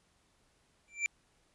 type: tone with exponential growth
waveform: square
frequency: 2349 Hz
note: D7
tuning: in tune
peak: -26 dBFS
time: 0.88-1.06 s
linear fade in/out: 0 ms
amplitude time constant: 38 ms
effects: pink hiss -71 dBFS RMS until 1.54 s + resampled to 24000 Hz